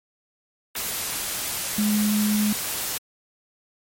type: tone in noise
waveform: sine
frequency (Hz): 210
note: G#3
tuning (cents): +19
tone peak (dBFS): -19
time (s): 1.78-2.53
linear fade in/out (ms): 5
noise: white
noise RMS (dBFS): -28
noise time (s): 0.75-2.98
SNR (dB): +6
effects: MP3 64 kbps